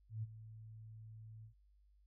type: tone with ADSR envelope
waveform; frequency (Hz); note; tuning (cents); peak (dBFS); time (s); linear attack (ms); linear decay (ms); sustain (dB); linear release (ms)
sine; 110; A2; 0; -37; 0.09-1.54; 140; 28; -14; 100
effects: added 50 Hz sine -66 dBFS peak until 2.06 s